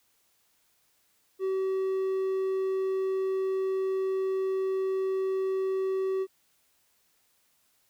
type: tone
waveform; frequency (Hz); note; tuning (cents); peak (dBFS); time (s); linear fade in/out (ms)
triangle; 381.4; G4; -47; -24; 1.39-6.27; 50
effects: white hiss -69 dBFS RMS until 7.89 s